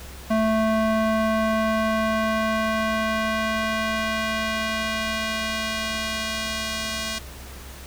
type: tone with band-pass filter sweep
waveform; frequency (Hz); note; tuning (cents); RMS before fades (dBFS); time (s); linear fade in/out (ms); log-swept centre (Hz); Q
square; 220; A3; 0; -24; 0.3-7.19; 10; 660 to 4700; 0.73
effects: added 66 Hz sine -39 dBFS peak until 7.86 s + pink hiss -42 dBFS RMS until 7.86 s